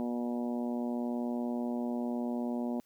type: harmonic tone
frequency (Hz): 120.6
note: B2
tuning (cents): -41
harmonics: 2 / 3 / 4 / 5 / 6 / 7 / 8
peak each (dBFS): -32 / -41 / -45 / -42 / -46 / -48 / -52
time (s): 0-2.8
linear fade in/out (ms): 0
effects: white hiss -70 dBFS RMS until 2.85 s